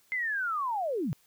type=linear sweep; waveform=sine; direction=down; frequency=2093 to 116.5 Hz; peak=-28 dBFS; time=0.12-1.13 s; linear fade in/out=0 ms; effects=white hiss -65 dBFS RMS until 1.26 s